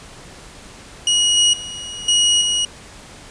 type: tone with level steps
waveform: sawtooth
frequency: 2900 Hz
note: F#7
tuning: 35 cents flat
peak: -10 / -8 / -25 / -9 / -13 dBFS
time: 1.07-2.65 s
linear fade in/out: 2 ms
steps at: 1.37 / 1.53 / 2.08 / 2.41 s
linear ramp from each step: 5 ms
effects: pink hiss -40 dBFS RMS until 3.3 s + resampled to 22050 Hz